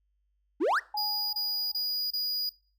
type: exponential sweep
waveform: triangle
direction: up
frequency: 264.8 to 2020 Hz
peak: -21 dBFS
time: 0.6-0.8 s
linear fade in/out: 20 ms
type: tone with exponential decay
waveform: sine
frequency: 840 Hz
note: G#5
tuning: 19 cents sharp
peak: -30 dBFS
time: 0.94-2 s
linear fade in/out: 5 ms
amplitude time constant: 230 ms
type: tone bursts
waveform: square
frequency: 4904 Hz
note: D#8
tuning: 26 cents flat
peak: -29 dBFS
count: 4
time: 0.97-2.494 s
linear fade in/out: 5 ms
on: 360 ms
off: 28 ms
effects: noise-tail reverb RT60 0.4 s tail -21 dB re dry + added 50 Hz sine -70 dBFS peak until 2.78 s